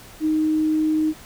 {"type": "tone", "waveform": "sine", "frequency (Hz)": 311.1, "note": "D#4", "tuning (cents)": 0, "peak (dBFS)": -17, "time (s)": [0.2, 1.14], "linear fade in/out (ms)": 50, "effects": ["pink hiss -44 dBFS RMS until 1.25 s"]}